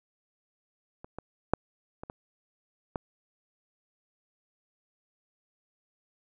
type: clicks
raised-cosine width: 1 ms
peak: -29 / -24 / -8 / -25 / -25 / -17 dBFS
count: 6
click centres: 1.045 / 1.186 / 1.536 / 2.035 / 2.099 / 2.958 s
effects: none